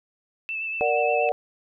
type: tone with vibrato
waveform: sine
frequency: 2637 Hz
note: E7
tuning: in tune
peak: -27 dBFS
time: 0.49-1.29 s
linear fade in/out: 0 ms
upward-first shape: sine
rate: 8.4 Hz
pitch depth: 24 cents each way
type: chord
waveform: sine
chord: Bb augmented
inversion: none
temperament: equal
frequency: 466.2 / 587.3 / 740 Hz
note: Bb4 / D5 / F#5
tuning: 0 / 0 / 0 cents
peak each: -25 / -24 / -24 dBFS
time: 0.81-1.32 s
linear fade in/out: 0 ms
effects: none